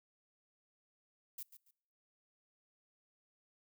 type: noise with echo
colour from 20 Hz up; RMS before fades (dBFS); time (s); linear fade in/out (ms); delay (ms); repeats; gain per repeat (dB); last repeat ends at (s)
violet; -45; 1.38-1.43; 5; 140; 2; -12; 1.71
effects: noise-tail reverb RT60 0.8 s tail -26 dB re dry